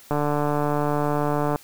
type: click train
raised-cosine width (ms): 1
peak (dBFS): -10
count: 214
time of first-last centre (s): 0.11-1.559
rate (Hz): 147
effects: white hiss -49 dBFS RMS until 1.63 s